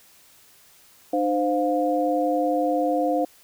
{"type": "tone cluster", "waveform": "sine", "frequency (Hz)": [301.8, 519, 707], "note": ["D4", "C5", "F5"], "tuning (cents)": [47, -14, 21], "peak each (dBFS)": -24, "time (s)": [1.13, 3.25], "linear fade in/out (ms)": 5, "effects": ["white hiss -54 dBFS RMS until 3.43 s"]}